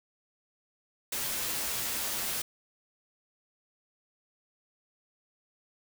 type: noise with comb filter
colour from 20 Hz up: white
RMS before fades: -33 dBFS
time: 1.12-2.42 s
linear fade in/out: 5 ms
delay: 11 ms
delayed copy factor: -0.65
effects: none